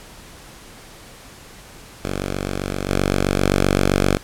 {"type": "tone with level steps", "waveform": "5% pulse", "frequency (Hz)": 47.69, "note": "G1", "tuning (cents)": -47, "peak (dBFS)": [-12, -6, -4], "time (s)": [2.03, 4.18], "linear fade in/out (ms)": 20, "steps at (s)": [2.89, 3.42], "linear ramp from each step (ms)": 2, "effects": ["pink hiss -42 dBFS RMS until 4.23 s", "low-pass 12000 Hz 12 dB/octave"]}